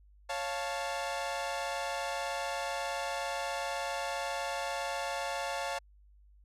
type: chord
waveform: sawtooth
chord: Db augmented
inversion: none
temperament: equal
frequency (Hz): 554.4 / 698.5 / 880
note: Db5 / F5 / A5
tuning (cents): 0 / 0 / 0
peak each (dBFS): -34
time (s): 0.29-5.79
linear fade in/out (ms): 10
effects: added 50 Hz sine -57 dBFS peak until 6.44 s + low-pass 9000 Hz 12 dB/octave